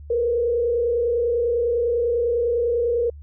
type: tone with frequency modulation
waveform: sine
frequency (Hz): 474.3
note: A#4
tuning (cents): +30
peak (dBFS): -18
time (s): 0.1-3.1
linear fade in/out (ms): 5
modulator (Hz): 30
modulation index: 0.68
effects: added 73 Hz sine -37 dBFS peak until 3.22 s